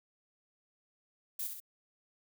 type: noise with echo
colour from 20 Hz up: violet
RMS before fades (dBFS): -37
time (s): 1.39-1.47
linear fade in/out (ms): 5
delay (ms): 66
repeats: 2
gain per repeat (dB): -5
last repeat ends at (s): 1.602
effects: none